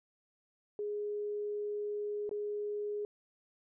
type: tone with dropouts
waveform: sine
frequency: 415.3 Hz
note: G#4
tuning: in tune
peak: -34 dBFS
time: 0.79-3.05 s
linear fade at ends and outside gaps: 1 ms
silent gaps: 2.293-2.312 s
effects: none